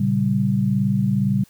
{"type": "chord", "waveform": "sine", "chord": "G diminished", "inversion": "first", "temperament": "equal", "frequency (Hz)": [116.54, 138.59, 196], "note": ["Bb2", "Db3", "G3"], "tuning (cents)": [0, 0, 0], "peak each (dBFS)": [-23, -22, -19], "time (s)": [0, 1.44], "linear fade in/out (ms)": 5, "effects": ["white hiss -55 dBFS RMS until 1.49 s"]}